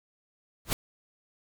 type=noise with exponential growth; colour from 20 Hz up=pink; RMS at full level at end=-21 dBFS; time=0.65-0.73 s; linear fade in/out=0 ms; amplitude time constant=17 ms; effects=none